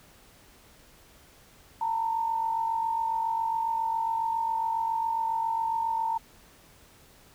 sine tone pair together, 900.7 / 948 Hz, A5 / A#5, +40 / +29 cents, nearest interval minor second, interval 89 cents, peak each -26 / -34 dBFS, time 1.81-6.18 s, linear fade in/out 5 ms, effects pink hiss -56 dBFS RMS until 7.34 s

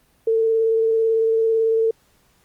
sine tone with vibrato, 448.7 Hz, A4, 34 cents sharp, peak -15 dBFS, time 0.27-1.91 s, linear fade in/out 5 ms, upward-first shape square, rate 18 Hz, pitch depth 11 cents each way, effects pink hiss -60 dBFS RMS until 2.44 s + Opus 32 kbps

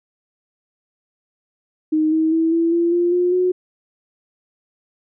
sine tone with pitch steps, 311.1 / 318.2 / 325.4 / 332.9 / 340.4 / 348.2 / 356.1 / 364.2 Hz, D#4 / D#4 / E4 / E4 / F4 / F4 / F4 / F#4, 0 / +39 / -22 / +17 / -44 / -5 / +34 / -27 cents, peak -14 dBFS, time 1.92-3.52 s, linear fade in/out 10 ms, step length 200 ms, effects none

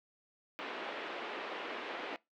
pink band-pass noise, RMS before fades -42 dBFS, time 0.59-2.16 s, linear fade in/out 0 ms, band 320 to 3200 Hz, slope 24 dB/octave, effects noise-tail reverb RT60 0.2 s tail -22 dB re dry

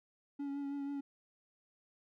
triangle tone with vibrato, 281.3 Hz, C#4, 26 cents sharp, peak -35 dBFS, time 0.39-1.01 s, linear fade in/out 10 ms, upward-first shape triangle, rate 6.2 Hz, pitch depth 26 cents each way, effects none

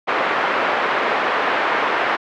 white band-pass noise, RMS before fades -19 dBFS, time 0.07-2.17 s, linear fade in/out 20 ms, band 420 to 1600 Hz, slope 12 dB/octave, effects low-pass 3000 Hz 12 dB/octave

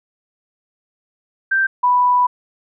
sine tone pair in turn, 1568 / 987.8 Hz, G6 / B5, 0 / 0 cents, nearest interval minor sixth, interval 800 cents, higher first, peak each -13 / -11 dBFS, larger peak second, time 1.51-1.67 / 1.83-2.27 s, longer second, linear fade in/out 10 ms, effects none

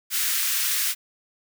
white high-pass noise, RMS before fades -24 dBFS, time 0.1-0.95 s, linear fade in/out 50 ms, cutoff 1400 Hz, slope 24 dB/octave, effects none

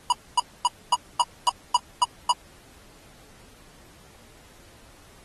square tone bursts, 971 Hz, B5, 30 cents flat, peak -17 dBFS, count 9, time 0.1-2.316 s, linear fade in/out 2 ms, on 24 ms, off 250 ms, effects pink hiss -53 dBFS RMS until 5.24 s + AAC 32 kbps

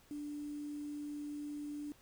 sine tone with quantisation, 293.7 Hz, D4, in tune, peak -40 dBFS, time 0.11-1.92 s, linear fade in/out 0 ms, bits 10, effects pink hiss -65 dBFS RMS until 2.01 s

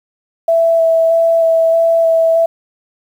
sine tone with vibrato, 659.3 Hz, E5, in tune, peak -8 dBFS, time 0.48-2.46 s, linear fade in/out 5 ms, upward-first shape square, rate 1.6 Hz, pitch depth 10 cents each way, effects 7-bit

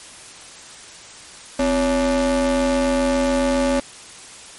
square ring-modulated tone, 151.2 Hz, D#3, 49 cents flat, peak -14 dBFS, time 1.59-3.8 s, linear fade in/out 5 ms, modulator 410 Hz, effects white hiss -40 dBFS RMS until 4.58 s + MP3 48 kbps

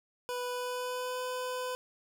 25% pulse tone with pitch glide, 493.9 to 504 Hz, B4 to B4, 0 to +35 cents, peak -30 dBFS, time 0.29-1.75 s, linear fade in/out 0 ms, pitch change +35 cents, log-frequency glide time 0.45-1.22 s, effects none

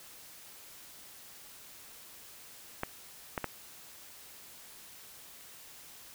clicks, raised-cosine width 0.5 ms, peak -17 dBFS, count 3, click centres 2.834 / 3.378 / 3.443 s, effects white hiss -52 dBFS RMS until 6.14 s

